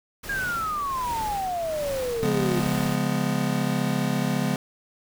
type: noise with tremolo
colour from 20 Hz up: pink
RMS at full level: -35 dBFS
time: 0.23-2.96 s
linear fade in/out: 10 ms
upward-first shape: sine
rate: 1.3 Hz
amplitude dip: 50%
type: exponential sweep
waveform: sine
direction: down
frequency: 1645 to 347.5 Hz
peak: -25 dBFS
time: 0.29-2.6 s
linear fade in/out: 5 ms
type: chord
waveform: square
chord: C# dominant seventh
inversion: none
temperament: just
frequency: 138.59 / 173.24 / 207.9 / 249.5 Hz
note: C#3 / E#3 / G#3 / B3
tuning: 0 / -14 / +2 / +18 cents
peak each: -29 dBFS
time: 2.23-4.56 s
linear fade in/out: 0 ms
effects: none